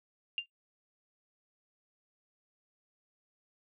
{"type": "tone with exponential decay", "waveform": "sine", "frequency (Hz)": 2794, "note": "F7", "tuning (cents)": 0, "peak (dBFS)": -26, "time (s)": [0.38, 0.46], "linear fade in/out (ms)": 1, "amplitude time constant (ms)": 17, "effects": ["noise-tail reverb RT60 0.1 s tail -20 dB re dry"]}